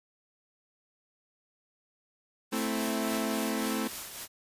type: noise with tremolo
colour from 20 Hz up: white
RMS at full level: -38 dBFS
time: 2.51-4.28 s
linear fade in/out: 50 ms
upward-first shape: triangle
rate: 3.6 Hz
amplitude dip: 50%
type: chord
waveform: sawtooth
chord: A minor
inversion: none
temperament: equal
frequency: 220 / 261.6 / 329.6 Hz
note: A3 / C4 / E4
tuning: 0 / 0 / 0 cents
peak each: -28 / -30 / -32 dBFS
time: 2.52-3.88 s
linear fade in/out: 10 ms
effects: resampled to 32000 Hz